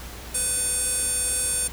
square tone with band-pass filter, 503 Hz, B4, 32 cents sharp, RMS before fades -25 dBFS, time 0.34-1.68 s, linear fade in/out 10 ms, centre 9300 Hz, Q 6.7, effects added 60 Hz sine -40 dBFS peak until 1.72 s + pink hiss -40 dBFS RMS until 1.72 s

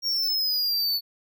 square exponential sweep, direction down, 5588 to 4435 Hz, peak -23 dBFS, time 0.02-1.01 s, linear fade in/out 50 ms, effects none

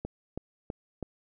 click train, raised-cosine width 2 ms, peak -21 dBFS, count 4, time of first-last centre 0.05-1.027 s, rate 3.07 Hz, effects none

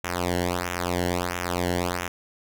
sawtooth tone with flanger, 88.6 Hz, F2, 25 cents sharp, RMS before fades -27 dBFS, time 0.04-2.08 s, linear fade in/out 5 ms, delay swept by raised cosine 0.22 to 0.83 ms, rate 1.5 Hz, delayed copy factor -0.9, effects none

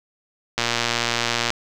click train, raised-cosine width 0.2 ms, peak -3 dBFS, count 110, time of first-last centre 0.58-1.504 s, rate 118 Hz, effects none

